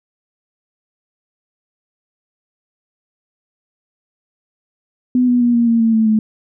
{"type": "tone with pitch steps", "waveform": "sine", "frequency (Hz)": [250, 245, 240.1, 235.3, 230.6, 226, 221.4, 217], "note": ["B3", "B3", "B3", "A#3", "A#3", "A3", "A3", "A3"], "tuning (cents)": [21, -14, -49, 16, -19, 47, 11, -24], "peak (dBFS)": -10, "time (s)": [5.15, 6.19], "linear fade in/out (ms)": 2, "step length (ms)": 130, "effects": []}